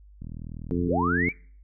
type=click train; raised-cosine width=5 ms; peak=-26 dBFS; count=29; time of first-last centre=0.22-0.917 s; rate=40.2 Hz
type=harmonic tone; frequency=87.2 Hz; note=F2; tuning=2 cents flat; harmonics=1 / 2 / 3 / 4 / 5; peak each=-31 / -29 / -27 / -32 / -33 dBFS; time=0.71-1.29 s; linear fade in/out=0 ms
type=linear sweep; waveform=sine; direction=up; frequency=246.9 to 2400 Hz; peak=-24 dBFS; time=0.86-1.33 s; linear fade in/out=50 ms
effects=noise-tail reverb RT60 0.5 s tail -25 dB re dry + added 50 Hz sine -48 dBFS peak until 1.63 s